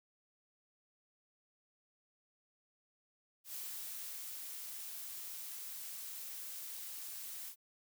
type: noise with ADSR envelope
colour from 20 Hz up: blue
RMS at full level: -44 dBFS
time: 3.44-7.56 s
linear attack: 98 ms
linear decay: 870 ms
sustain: -2 dB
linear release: 79 ms
effects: none